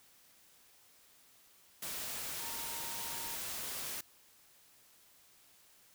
sine tone in noise, 925 Hz, A#5, 14 cents flat, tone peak -49 dBFS, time 2.4-3.35 s, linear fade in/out 5 ms, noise white, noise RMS -41 dBFS, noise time 1.82-4.01 s, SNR -11 dB, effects white hiss -64 dBFS RMS until 5.94 s

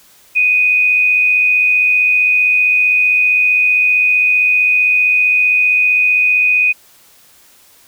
sine tone with amplitude modulation, 2489 Hz, D#7, in tune, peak -7 dBFS, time 0.35-6.73 s, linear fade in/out 20 ms, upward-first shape sine, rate 95.4 Hz, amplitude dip 40%, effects white hiss -47 dBFS RMS until 7.87 s

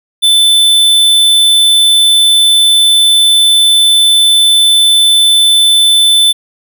square tone, 3520 Hz, A7, in tune, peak -5 dBFS, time 0.22-6.33 s, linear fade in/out 20 ms, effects none

